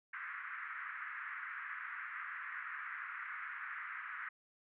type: band-pass noise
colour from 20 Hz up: white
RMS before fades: -45 dBFS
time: 0.13-4.29 s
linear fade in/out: 5 ms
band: 1200 to 2000 Hz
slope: 48 dB/octave
effects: none